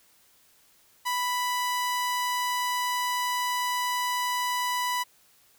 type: tone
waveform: sawtooth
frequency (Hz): 989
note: B5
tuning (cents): +2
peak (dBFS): -22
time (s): 1.05-5.04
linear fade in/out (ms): 20
effects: white hiss -61 dBFS RMS until 5.58 s